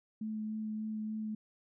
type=tone with vibrato; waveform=sine; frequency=216.3 Hz; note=A3; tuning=29 cents flat; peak=-35 dBFS; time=0.21-1.35 s; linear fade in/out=5 ms; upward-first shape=sine; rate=3.4 Hz; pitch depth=10 cents each way; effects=none